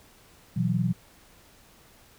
sine chord, B suspended fourth, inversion none, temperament equal with one note detuned, 121.98 / 164.81 / 185 Hz, B2 / E3 / F#3, -21 / 0 / 0 cents, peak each -27 dBFS, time 0.56-0.93 s, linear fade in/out 10 ms, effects pink hiss -56 dBFS RMS until 2.18 s

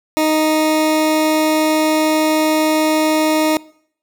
20% pulse tone, 311.1 Hz, D#4, in tune, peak -8 dBFS, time 0.17-3.57 s, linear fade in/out 0 ms, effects noise-tail reverb RT60 0.6 s tail -22 dB re dry

